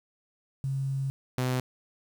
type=tone pair in turn; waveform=sine / sawtooth; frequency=135.6 / 127.3 Hz; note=C#3 / C3; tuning=-38 / -47 cents; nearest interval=minor second; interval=109 cents; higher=first; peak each=-27 / -22 dBFS; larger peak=second; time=0.64-1.1 / 1.38-1.6 s; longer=first; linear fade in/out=0 ms; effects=9-bit